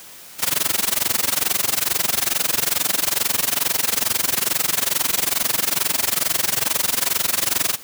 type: noise with amplitude modulation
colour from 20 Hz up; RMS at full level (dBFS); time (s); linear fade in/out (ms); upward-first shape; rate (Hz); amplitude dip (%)
white; -17; 0.38-7.78; 50; sine; 22.3; 95
effects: white hiss -41 dBFS RMS until 7.83 s + high-pass 80 Hz 12 dB/octave